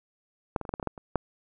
clicks, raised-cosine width 1 ms, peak -11 / -21 / -27 / -19 / -16 / -19 / -19 / -14 / -28 / -10 dBFS, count 10, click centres 0.562 / 0.613 / 0.652 / 0.692 / 0.739 / 0.798 / 0.828 / 0.873 / 0.978 / 1.157 s, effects none

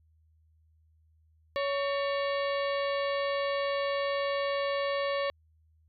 harmonic tone with a mistuned harmonic, 560 Hz, C#5, 18 cents sharp, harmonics 1 / 2 / 3 / 4 / 5 / 6 / 7 / 8, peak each -29 / -35 / -39 / -41 / -43 / -45 / -46 / -47 dBFS, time 1.56-5.3 s, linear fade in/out 0 ms, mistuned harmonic 3, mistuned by +120 cents, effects added 79 Hz sine -62 dBFS peak until 5.88 s

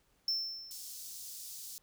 triangle tone with exponential decay, 5350 Hz, E8, 25 cents sharp, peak -27 dBFS, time 0.28-1.11 s, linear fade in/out 2 ms, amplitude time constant 180 ms
pink high-pass noise, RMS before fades -46 dBFS, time 0.71-1.78 s, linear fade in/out 0 ms, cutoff 4800 Hz, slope 24 dB/octave
effects pink hiss -72 dBFS RMS until 1.82 s

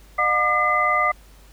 sine tone cluster, 606 / 722 / 1203 / 2037 Hz, D#5 / F#5 / D6 / C7, -46 / -43 / +41 / -47 cents, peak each -27 / -25 / -19 / -22 dBFS, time 0.18-1.12 s, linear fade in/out 10 ms, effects added 50 Hz sine -46 dBFS peak until 1.52 s + pink hiss -53 dBFS RMS until 1.52 s

